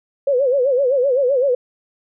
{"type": "tone with vibrato", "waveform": "sine", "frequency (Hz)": 527, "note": "C5", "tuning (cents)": 12, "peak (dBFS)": -13, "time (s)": [0.27, 1.55], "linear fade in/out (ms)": 5, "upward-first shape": "sine", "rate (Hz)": 7.8, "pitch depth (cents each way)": 140, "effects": []}